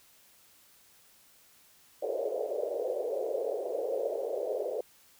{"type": "band-pass noise", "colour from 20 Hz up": "white", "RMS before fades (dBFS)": -33, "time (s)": [2.02, 4.81], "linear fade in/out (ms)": 5, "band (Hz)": [420, 590], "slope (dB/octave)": 48, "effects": ["white hiss -61 dBFS RMS until 5.19 s"]}